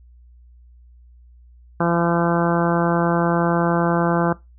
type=harmonic tone; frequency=170.4 Hz; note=F3; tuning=42 cents flat; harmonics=1 / 2 / 3 / 4 / 5 / 6 / 7 / 8 / 9; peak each=-20 / -23 / -25 / -26 / -27 / -28 / -28 / -29 / -30 dBFS; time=1.8-4.33 s; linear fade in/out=5 ms; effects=noise-tail reverb RT60 0.2 s tail -20 dB re dry + added 60 Hz sine -45 dBFS peak until 4.58 s